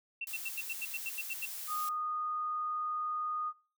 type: tone bursts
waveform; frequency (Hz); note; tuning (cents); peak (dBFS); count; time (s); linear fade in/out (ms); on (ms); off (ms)
sine; 2700; E7; +41; -35; 11; 0.21-1.456; 5; 36; 85
type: noise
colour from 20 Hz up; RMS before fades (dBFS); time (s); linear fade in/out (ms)
blue; -42; 0.27-1.89; 2
type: tone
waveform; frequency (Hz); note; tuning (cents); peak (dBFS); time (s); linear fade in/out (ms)
sine; 1233; D#6; -16; -33; 1.67-3.53; 50
effects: noise-tail reverb RT60 0.4 s tail -22 dB re dry